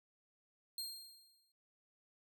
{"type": "tone with exponential decay", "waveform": "sawtooth", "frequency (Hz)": 4208, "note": "C8", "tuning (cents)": 9, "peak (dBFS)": -36, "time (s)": [0.78, 1.52], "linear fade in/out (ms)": 2, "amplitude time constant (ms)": 160, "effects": []}